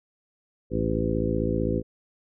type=harmonic tone with a mistuned harmonic; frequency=55.6 Hz; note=A1; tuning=19 cents sharp; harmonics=1 / 2 / 3 / 4 / 5 / 6 / 7 / 9; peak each=-31 / -31 / -31 / -31 / -31 / -31 / -31 / -31 dBFS; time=0.7-1.83 s; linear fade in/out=50 ms; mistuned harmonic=1; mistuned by=+130 cents; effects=none